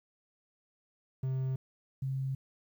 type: tone pair in turn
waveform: triangle / sine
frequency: 131.5 / 133.8 Hz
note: C3 / C3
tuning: +9 / +39 cents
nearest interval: unison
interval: 30 cents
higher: second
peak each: -28 / -31 dBFS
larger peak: first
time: 1.23-1.56 / 2.02-2.35 s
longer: neither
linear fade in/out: 5 ms
effects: 11-bit